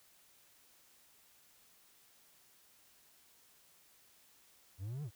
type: exponential two-way sweep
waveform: triangle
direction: up then down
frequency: 87.31 to 155.56 to 92.1 Hz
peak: -37 dBFS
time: 4.78-5.11 s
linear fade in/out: 50 ms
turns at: 5.03 s
effects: white hiss -66 dBFS RMS until 5.15 s